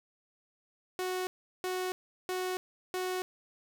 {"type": "tone bursts", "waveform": "sawtooth", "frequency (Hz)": 368.4, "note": "F#4", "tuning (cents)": -7, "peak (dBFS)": -28, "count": 4, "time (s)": [0.99, 3.22], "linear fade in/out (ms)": 0, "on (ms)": 280, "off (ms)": 370, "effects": []}